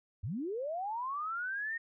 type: linear sweep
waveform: sine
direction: up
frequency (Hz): 77.78 to 1867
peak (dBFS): -34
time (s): 0.23-1.78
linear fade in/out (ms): 10
effects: none